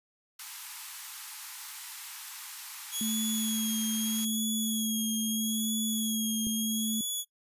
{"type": "high-pass noise", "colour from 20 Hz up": "white", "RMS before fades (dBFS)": -42, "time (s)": [0.39, 4.25], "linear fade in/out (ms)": 5, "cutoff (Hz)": 810, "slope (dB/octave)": 96}
{"type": "tone with vibrato", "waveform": "10% pulse", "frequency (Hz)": 3322, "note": "G#7", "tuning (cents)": 0, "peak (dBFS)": -24, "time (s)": [2.91, 7.25], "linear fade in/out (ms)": 50, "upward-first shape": "sine", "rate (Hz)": 0.78, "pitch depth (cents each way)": 42}
{"type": "tone", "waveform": "sine", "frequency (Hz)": 220, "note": "A3", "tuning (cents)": 0, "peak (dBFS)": -30, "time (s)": [3.01, 7.01], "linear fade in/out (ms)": 2}
{"type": "click", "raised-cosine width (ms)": 3, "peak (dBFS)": -27, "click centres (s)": 6.469}
{"effects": ["noise-tail reverb RT60 0.1 s tail -21 dB re dry", "resampled to 32000 Hz"]}